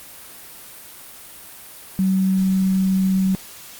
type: tone with quantisation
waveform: sine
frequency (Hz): 189.8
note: F#3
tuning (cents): +44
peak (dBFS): -15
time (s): 1.99-3.35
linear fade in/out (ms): 0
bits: 7
effects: white hiss -40 dBFS RMS until 3.79 s + Opus 32 kbps